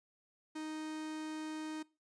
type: tone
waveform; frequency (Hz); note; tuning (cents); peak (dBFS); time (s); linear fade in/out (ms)
45% pulse; 311.1; D#4; 0; -40; 0.55-1.83; 10
effects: noise-tail reverb RT60 0.3 s tail -22 dB re dry + resampled to 22050 Hz